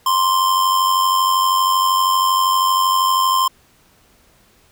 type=tone with amplitude modulation; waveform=square; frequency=1046.5 Hz; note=C6; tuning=in tune; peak=-12 dBFS; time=0.06-3.48 s; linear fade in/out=5 ms; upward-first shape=sine; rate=92.7 Hz; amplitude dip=45%; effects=pink hiss -54 dBFS RMS until 4.71 s